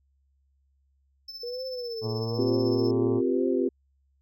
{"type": "tone with tremolo", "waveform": "triangle", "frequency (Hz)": 5274, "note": "E8", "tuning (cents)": 0, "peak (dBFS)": -34, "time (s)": [1.28, 2.91], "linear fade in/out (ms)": 5, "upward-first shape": "triangle", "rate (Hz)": 16, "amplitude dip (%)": 70}
{"type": "tone with vibrato", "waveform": "sine", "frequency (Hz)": 471.5, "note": "A#4", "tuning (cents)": 20, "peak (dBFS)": -32, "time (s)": [1.43, 3.68], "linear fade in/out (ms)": 5, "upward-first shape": "triangle", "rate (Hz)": 1.1, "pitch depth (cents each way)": 190}
{"type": "harmonic tone", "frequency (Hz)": 114.3, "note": "A#2", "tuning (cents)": -34, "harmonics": [1, 2, 3, 4, 5, 6, 7, 8, 9, 10], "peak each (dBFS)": [-30, -36, -40, -42, -44, -46, -47, -48, -49, -50], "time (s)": [2.01, 3.22], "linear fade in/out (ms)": 50}
{"type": "chord", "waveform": "sine", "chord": "C suspended fourth", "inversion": "none", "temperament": "just", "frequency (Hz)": [261.6, 348.8, 392.4], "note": ["C4", "F4", "G4"], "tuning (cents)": [0, -2, 2], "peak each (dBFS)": -27, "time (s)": [2.38, 3.69], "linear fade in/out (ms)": 10}
{"effects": ["added 68 Hz sine -65 dBFS peak until 4.21 s"]}